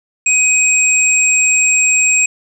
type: tone pair together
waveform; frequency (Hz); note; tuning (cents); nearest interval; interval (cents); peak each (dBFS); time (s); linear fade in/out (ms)
sine; 2520 / 7551; D#7 / A#8; +21 / +21; octave + perfect fifth; 1900; -12; 0.26-2.26; 5
effects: none